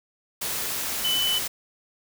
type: tone in noise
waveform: sine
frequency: 3003 Hz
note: F#7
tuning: 25 cents sharp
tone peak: -22 dBFS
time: 1.04-1.39 s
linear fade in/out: 10 ms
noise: white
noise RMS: -29 dBFS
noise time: 0.41-1.48 s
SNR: +4 dB
effects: none